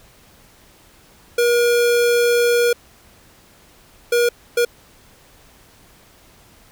square tone bursts at uneven times, 477.7 Hz, A#4, 42 cents sharp, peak -14 dBFS, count 3, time 1.38-2.73 / 4.12-4.29 / 4.57-4.65 s, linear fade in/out 5 ms, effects pink hiss -50 dBFS RMS until 6.71 s

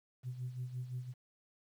sine tone with tremolo, 125.7 Hz, B2, 31 cents sharp, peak -35 dBFS, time 0.23-1.14 s, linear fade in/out 50 ms, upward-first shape sine, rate 5.8 Hz, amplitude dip 70%, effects tanh soft clip ceiling -33 dBFS + 11-bit

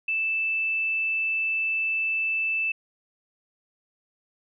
sine tone, 2640 Hz, E7, 2 cents sharp, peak -23 dBFS, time 0.08-2.72 s, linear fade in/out 5 ms, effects none

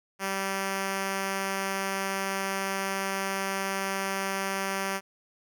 5% pulse tone, 194.2 Hz, G3, 16 cents flat, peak -17 dBFS, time 0.19-5.01 s, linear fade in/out 50 ms, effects none

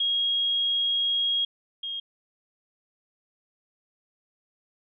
sine tone pair in turn, 3279 / 3249 Hz, G#7 / G#7, -23 / -39 cents, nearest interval unison, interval 16 cents, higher first, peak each -22 / -30 dBFS, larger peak first, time 0-1.45 / 1.83-2 s, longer first, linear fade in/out 5 ms, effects none

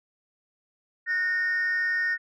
sine tone pair together, 1470.2 / 1838 Hz, F#6 / A#6, -11 / -25 cents, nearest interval major third, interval 386 cents, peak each -30 / -22 dBFS, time 1.06-2.18 s, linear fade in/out 50 ms, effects tanh soft clip ceiling -20 dBFS

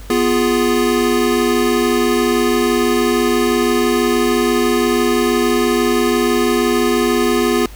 square chord, F diminished, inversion second, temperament equal, 246.9 / 349.2 / 415.3 Hz, Cb4 / F4 / Ab4, 0 / 0 / 0 cents, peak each -18 dBFS, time 0.1-7.66 s, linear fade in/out 2 ms, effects added 50 Hz sine -33 dBFS peak until 7.75 s + pink hiss -41 dBFS RMS until 7.75 s

